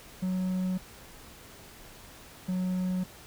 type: tone pair in turn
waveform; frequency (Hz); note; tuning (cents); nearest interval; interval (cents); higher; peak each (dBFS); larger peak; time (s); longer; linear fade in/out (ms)
triangle; 185 / 183.72; F#3 / F#3; 0 / -12; unison; 12; first; -25; neither; 0.22-0.78 / 2.48-3.04; neither; 10
effects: pink hiss -50 dBFS RMS until 3.26 s